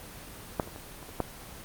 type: clicks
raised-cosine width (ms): 1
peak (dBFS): -11 / -29 / -29 / -27 / -30 / -30 / -12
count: 7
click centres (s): 0.598 / 0.631 / 0.675 / 0.761 / 1.028 / 1.092 / 1.203
effects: pink hiss -45 dBFS RMS until 1.64 s + Opus 24 kbps